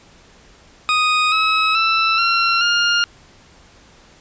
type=tone with pitch steps; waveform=20% pulse; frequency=1244.5 / 1283.9 / 1324.6 / 1366.6 / 1409.9 Hz; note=D#6 / E6 / E6 / F6 / F6; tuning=0 / -46 / +8 / -38 / +16 cents; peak=-9 dBFS; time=0.89-3.04 s; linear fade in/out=0 ms; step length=430 ms; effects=pink hiss -48 dBFS RMS until 4.2 s + resampled to 16000 Hz